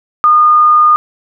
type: tone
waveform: sine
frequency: 1221 Hz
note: D#6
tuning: 33 cents flat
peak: -4 dBFS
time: 0.24-0.96 s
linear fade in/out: 0 ms
effects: none